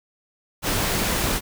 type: noise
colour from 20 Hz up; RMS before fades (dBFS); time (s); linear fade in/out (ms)
pink; -23; 0.62-1.41; 50
effects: none